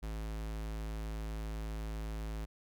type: tone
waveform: square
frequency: 53.9 Hz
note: A1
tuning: 35 cents flat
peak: -38 dBFS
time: 0.02-2.46 s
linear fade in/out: 20 ms
effects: none